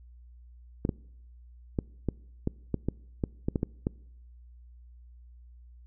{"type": "clicks", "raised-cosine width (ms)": 3, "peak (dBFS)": -14, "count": 12, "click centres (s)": [0.851, 0.892, 1.788, 2.087, 2.474, 2.743, 2.886, 3.238, 3.485, 3.558, 3.631, 3.869], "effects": ["noise-tail reverb RT60 0.8 s tail -25 dB re dry", "added 60 Hz sine -49 dBFS peak until 5.86 s"]}